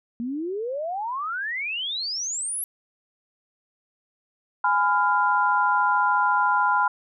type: exponential sweep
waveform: sine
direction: up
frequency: 227.9 to 11500 Hz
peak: -26 dBFS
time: 0.2-2.64 s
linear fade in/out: 0 ms
type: chord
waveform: sine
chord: F diminished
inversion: first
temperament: equal with one note detuned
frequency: 830.6 / 1004.5 / 1396.9 Hz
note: Ab5 / Cb6 / F6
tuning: 0 / +29 / 0 cents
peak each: -24 / -21 / -23 dBFS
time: 4.64-6.88 s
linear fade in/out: 5 ms
effects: none